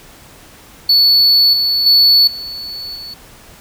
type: tone with level steps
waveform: triangle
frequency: 4440 Hz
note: C#8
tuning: 2 cents sharp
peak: -6 / -11 / -5 / -23 / -26 dBFS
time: 0.89-3.14 s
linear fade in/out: 5 ms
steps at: 1.53 / 1.86 / 2.27 / 2.95 s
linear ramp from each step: 5 ms
effects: pink hiss -41 dBFS RMS until 3.6 s